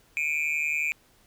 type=tone with amplitude modulation; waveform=triangle; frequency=2400 Hz; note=D7; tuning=37 cents sharp; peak=-19 dBFS; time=0.17-0.92 s; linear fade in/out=0 ms; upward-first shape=sine; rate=151 Hz; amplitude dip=95%; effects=pink hiss -61 dBFS RMS until 1.26 s